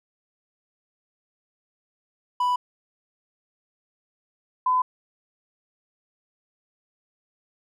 triangle / sine tone pair in turn, 989 / 1010.9 Hz, B5 / B5, +2 / +40 cents, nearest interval unison, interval 38 cents, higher second, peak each -18 dBFS, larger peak neither, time 2.4-2.56 / 4.66-4.82 s, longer neither, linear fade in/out 5 ms, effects none

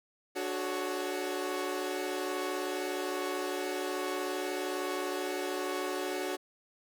sawtooth chord, D major seventh, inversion none, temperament equal with one note detuned, 293.7 / 370 / 429.5 / 554.4 Hz, D4 / F#4 / A4 / C#5, 0 / 0 / -42 / 0 cents, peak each -36 / -31 / -37 / -36 dBFS, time 0.35-6.37 s, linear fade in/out 20 ms, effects none

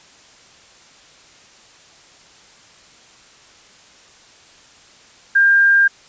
sine tone, 1600 Hz, G6, 35 cents sharp, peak -9 dBFS, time 5.35-5.88 s, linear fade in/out 10 ms, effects white hiss -47 dBFS RMS until 6.08 s + resampled to 16000 Hz

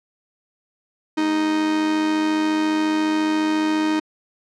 45% pulse tone with amplitude modulation, 311.1 Hz, D#4, in tune, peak -16 dBFS, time 1.17-4 s, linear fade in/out 10 ms, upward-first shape sine, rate 94.4 Hz, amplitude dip 40%, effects low-pass 5000 Hz 12 dB/octave

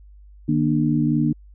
sine tone cluster, 151.8 / 236.2 / 298.7 Hz, D#3 / A#3 / D4, -42 / +23 / +29 cents, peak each -21 dBFS, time 0.48-1.33 s, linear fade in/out 10 ms, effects added 50 Hz sine -43 dBFS peak until 1.54 s

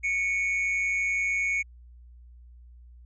triangle tone pair together, 2217 / 2408 Hz, C#7 / D7, 0 / +43 cents, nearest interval minor second, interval 143 cents, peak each -23 / -32 dBFS, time 0.03-1.63 s, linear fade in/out 20 ms, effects added 60 Hz sine -47 dBFS peak until 3.05 s + resampled to 22050 Hz

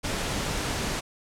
pink noise, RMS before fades -29 dBFS, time 0.03-1.01 s, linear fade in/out 20 ms, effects low-pass 9000 Hz 12 dB/octave

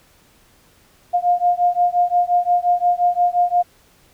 sine beating tone pair, 705 / 710.7 Hz, F5 / F5, +16 / +30 cents, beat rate 5.7 Hz, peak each -17 dBFS, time 1.13-3.63 s, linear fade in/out 20 ms, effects pink hiss -54 dBFS RMS until 4.13 s

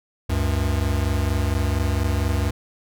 square tone pair together, 70.9 / 95.2 Hz, C#2 / F#2, +40 / +50 cents, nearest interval perfect fourth, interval 510 cents, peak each -23 dBFS, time 0.29-2.51 s, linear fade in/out 10 ms, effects none

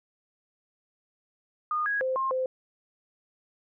sine tone with pitch steps, 1224 / 1655 / 520 / 1063 / 517 Hz, D#6 / G#6 / C5 / C6 / C5, -29 / -6 / -11 / +27 / -21 cents, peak -25 dBFS, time 1.71-2.46 s, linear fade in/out 2 ms, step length 150 ms, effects none

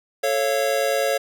square chord, A augmented, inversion none, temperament just, 440 / 550 / 687.5 Hz, A4 / C#5 / E#5, 0 / -14 / -27 cents, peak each -27 / -22 / -26 dBFS, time 0.23-1.18 s, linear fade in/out 10 ms, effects none

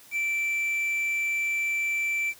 triangle tone with quantisation, 2335 Hz, D7, 11 cents flat, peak -23 dBFS, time 0.11-2.34 s, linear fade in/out 50 ms, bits 8, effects white hiss -52 dBFS RMS until 2.39 s

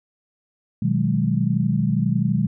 sine chord, G# minor seventh, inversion first, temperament equal with one note detuned, 123.47 / 155.56 / 186.18 / 207.7 Hz, B2 / D#3 / F#3 / G#3, 0 / 0 / +11 / 0 cents, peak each -23 dBFS, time 0.82-2.47 s, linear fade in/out 5 ms, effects none

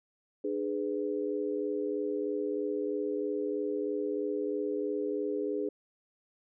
sine chord, G# diminished, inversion second, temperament just, 299 / 415.3 / 498.4 Hz, D4 / G#4 / B4, +31 / 0 / +16 cents, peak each -35 / -32 / -37 dBFS, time 0.44-5.69 s, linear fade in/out 5 ms, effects none

